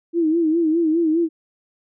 sine tone with vibrato, 325.4 Hz, E4, 22 cents flat, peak -15 dBFS, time 0.13-1.29 s, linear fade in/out 50 ms, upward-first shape sine, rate 4.9 Hz, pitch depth 91 cents each way, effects none

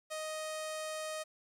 sawtooth tone with low-pass filter, 624 Hz, D#5, 5 cents sharp, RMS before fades -40 dBFS, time 0.1-1.24 s, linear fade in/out 20 ms, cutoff 9400 Hz, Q 2, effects 11-bit

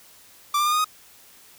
45% pulse tone with pitch steps, 1174.7 / 1193.2 / 1211.9 / 1231 / 1250.3 Hz, D6 / D6 / D#6 / D#6 / D#6, 0 / +27 / -46 / -19 / +8 cents, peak -19 dBFS, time 0.54-0.845 s, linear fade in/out 5 ms, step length 61 ms, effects white hiss -51 dBFS RMS until 1.58 s

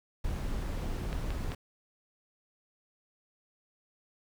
brown noise, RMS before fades -34 dBFS, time 0.24-1.55 s, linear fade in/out 5 ms
clicks, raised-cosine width 0.3 ms, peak -24 dBFS, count 3, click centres 1.129 / 1.305 / 1.519 s
effects none

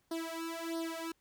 sawtooth tone with flanger, 329.6 Hz, E4, in tune, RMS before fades -39 dBFS, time 0.11-1.12 s, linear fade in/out 5 ms, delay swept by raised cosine 0.2 to 2.3 ms, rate 1.5 Hz, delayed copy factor +1, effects pink hiss -75 dBFS RMS until 1.2 s

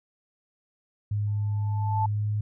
sine tone with pitch glide, 103.83 to 105.22 Hz, G#2 to G#2, 0 to +23 cents, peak -24 dBFS, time 1.11-2.41 s, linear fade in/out 5 ms, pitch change +23 cents, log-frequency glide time 2.03-2.27 s
sine tone with exponential growth, 877 Hz, A5, 6 cents flat, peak -22 dBFS, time 1.27-2.06 s, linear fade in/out 5 ms, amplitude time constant 170 ms
effects none

